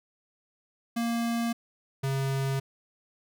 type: tone pair in turn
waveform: square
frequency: 233.1 / 135.58 Hz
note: A#3 / C#3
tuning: 0 / -38 cents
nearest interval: major sixth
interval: 938 cents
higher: first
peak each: -27 dBFS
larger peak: neither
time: 0.96-1.53 / 2.03-2.6 s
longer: neither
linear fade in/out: 10 ms
effects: none